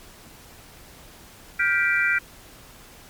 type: chord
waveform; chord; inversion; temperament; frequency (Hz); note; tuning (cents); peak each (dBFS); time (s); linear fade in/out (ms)
sine; G dominant seventh; third; just; 1411.2 / 1568 / 1960 / 2352; F6 / G6 / B6 / D7; +18 / 0 / -14 / +2; -24; 1.59-2.19; 10
effects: pink hiss -47 dBFS RMS until 3.09 s + MP3 96 kbps